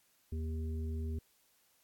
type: harmonic tone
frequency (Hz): 79.3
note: D#2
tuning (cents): +33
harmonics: 1 / 3 / 5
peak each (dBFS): -35 / -45 / -49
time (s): 0.32-1.19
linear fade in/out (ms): 5
effects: white hiss -71 dBFS RMS until 1.83 s + AAC 64 kbps